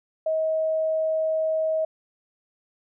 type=tone; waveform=sine; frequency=635 Hz; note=D#5; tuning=35 cents sharp; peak=-21 dBFS; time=0.26-1.85 s; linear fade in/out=5 ms; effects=none